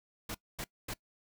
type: noise bursts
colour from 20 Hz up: pink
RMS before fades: -39 dBFS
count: 3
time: 0.29-0.938 s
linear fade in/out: 5 ms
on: 56 ms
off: 240 ms
effects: noise-tail reverb RT60 0.1 s tail -21 dB re dry